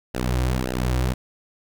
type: tone with flanger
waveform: sawtooth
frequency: 62.8 Hz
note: B1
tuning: 30 cents sharp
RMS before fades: -23 dBFS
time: 0.14-1.14 s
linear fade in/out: 10 ms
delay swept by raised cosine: 0.86 to 4.76 ms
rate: 1.8 Hz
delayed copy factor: -1
effects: 9-bit